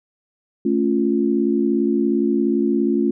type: chord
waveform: sine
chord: A augmented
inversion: none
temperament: equal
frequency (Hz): 220 / 277.2 / 349.2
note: A3 / C#4 / E#4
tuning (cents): 0 / 0 / 0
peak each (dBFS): -20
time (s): 0.65-3.11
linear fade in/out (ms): 5
effects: none